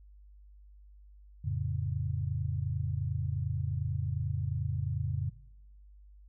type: chord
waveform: sine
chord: F augmented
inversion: none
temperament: equal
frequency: 87.31 / 110 / 138.59 Hz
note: F2 / A2 / C#3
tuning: 0 / 0 / 0 cents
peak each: -34 dBFS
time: 1.44-5.3 s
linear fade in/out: 10 ms
effects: noise-tail reverb RT60 0.9 s tail -20 dB re dry + added 50 Hz sine -52 dBFS peak until 6.28 s